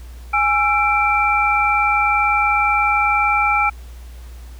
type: tone cluster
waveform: sine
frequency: 828 / 1339 / 2345 Hz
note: G#5 / E6 / D7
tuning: -5 / +27 / -3 cents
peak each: -18 dBFS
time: 0.33-3.7 s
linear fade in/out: 10 ms
effects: added 60 Hz sine -33 dBFS peak until 4.59 s + pink hiss -48 dBFS RMS until 4.59 s